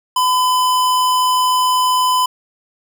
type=tone; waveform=square; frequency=1009 Hz; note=B5; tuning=37 cents sharp; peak=-13 dBFS; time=0.16-2.26 s; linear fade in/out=5 ms; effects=none